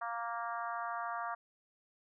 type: harmonic tone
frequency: 233.1 Hz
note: A#3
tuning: in tune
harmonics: 3 / 4 / 5 / 6 / 7 / 8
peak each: -41 / -43 / -40 / -45 / -48 / -54 dBFS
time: 0.01-1.35 s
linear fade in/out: 10 ms
effects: none